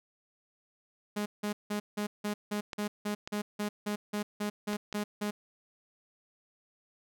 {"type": "tone bursts", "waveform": "sawtooth", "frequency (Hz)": 207.7, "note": "G#3", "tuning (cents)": 0, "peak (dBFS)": -27, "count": 16, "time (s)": [1.16, 5.31], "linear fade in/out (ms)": 10, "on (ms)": 100, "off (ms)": 170}
{"type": "clicks", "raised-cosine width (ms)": 0.2, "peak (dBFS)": -20, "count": 4, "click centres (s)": [2.732, 3.275, 4.732, 4.927]}
{"effects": []}